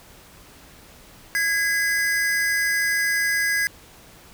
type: tone pair together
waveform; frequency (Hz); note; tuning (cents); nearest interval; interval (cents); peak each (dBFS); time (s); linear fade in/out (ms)
square; 1652 / 2025; G#6 / B6; -10 / +43; major third; 353; -22 / -25; 1.35-3.67; 0
effects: pink hiss -48 dBFS RMS until 4.33 s